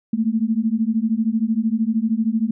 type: beating tone pair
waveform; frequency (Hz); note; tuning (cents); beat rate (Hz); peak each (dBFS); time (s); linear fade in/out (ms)
sine; 216.6 / 229.6; A3 / A#3; -27 / -26; 13; -20; 0.13-2.51; 5
effects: none

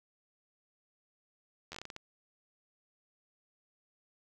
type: slowing click train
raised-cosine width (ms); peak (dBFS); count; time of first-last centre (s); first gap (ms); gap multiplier
0.2; -26; 9; 1.72-1.964; 11; 1.28
effects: none

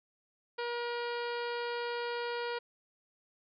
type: harmonic tone with a mistuned harmonic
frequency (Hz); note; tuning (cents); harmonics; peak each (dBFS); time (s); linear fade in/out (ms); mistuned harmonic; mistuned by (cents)
477; A#4; +40; 1 / 2 / 3 / 4 / 5 / 6 / 7 / 8 / 9 / 10; -36 / -40 / -42 / -47 / -48 / -50 / -52 / -54 / -51 / -53; 0.58-2.59; 10; 7; -33
effects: none

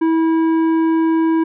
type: tone with tanh clipping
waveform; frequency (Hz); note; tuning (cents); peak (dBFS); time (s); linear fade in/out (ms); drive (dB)
triangle; 324.9; E4; -25; -14; 0.01-1.44; 10; 14
effects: none

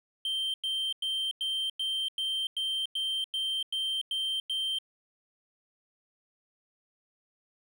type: tone bursts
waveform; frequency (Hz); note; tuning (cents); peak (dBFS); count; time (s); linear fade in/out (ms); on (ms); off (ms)
triangle; 3136; G7; 0; -27; 12; 0.25-4.786; 2; 290; 96
effects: none

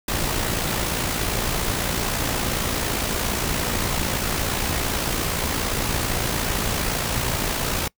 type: noise with amplitude modulation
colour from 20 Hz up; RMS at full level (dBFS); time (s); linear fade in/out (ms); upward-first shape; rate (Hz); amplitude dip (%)
pink; -22; 0.08-7.88; 5; sine; 57.5; 45
effects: noise-tail reverb RT60 0.1 s tail -24 dB re dry

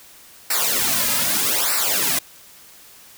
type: noise with flanger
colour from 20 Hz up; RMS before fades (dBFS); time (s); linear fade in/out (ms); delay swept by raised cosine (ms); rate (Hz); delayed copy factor
white; -20; 0.5-2.19; 5; 0.3 to 2.7; 0.81; -0.95
effects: white hiss -46 dBFS RMS until 3.17 s

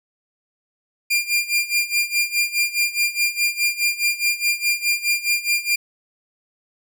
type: tone with tremolo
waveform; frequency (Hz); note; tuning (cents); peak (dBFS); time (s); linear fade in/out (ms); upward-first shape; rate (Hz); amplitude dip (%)
sawtooth; 2397; D7; +35; -12; 1.1-5.76; 10; sine; 4.8; 85
effects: none

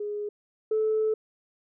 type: tone pair in turn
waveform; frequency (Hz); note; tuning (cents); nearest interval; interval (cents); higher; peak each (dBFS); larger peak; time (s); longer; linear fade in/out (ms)
sine; 415.3 / 435.2; G#4 / A4; 0 / -19; minor second; 81; second; -29 / -21; second; 0-0.29 / 0.71-1.14; second; 5
effects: tanh soft clip ceiling -18 dBFS

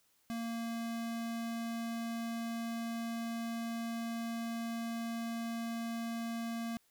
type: tone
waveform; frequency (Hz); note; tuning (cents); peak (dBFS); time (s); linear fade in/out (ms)
square; 230.6; A#3; -19; -37; 0.3-6.77; 0
effects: white hiss -72 dBFS RMS until 6.9 s

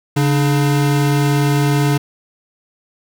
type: tone pair together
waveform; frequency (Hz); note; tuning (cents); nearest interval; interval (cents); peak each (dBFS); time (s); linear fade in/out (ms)
square; 141.2 / 299.2; C#3 / D4; +32 / +32; octave + minor second; 1300; -14 / -20; 0.16-1.98; 10
effects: none

